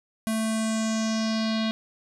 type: tone with low-pass filter sweep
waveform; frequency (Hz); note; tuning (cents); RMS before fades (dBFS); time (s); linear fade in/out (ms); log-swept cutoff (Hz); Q
square; 221; A3; +8; -26; 0.27-1.71; 0; 11000 to 3800; 3.8
effects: none